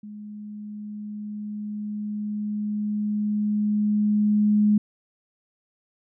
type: tone with level ramp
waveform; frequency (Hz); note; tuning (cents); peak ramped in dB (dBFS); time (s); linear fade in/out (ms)
sine; 209.5; G#3; +15; -36 to -15; 0.03-4.78; 5
effects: none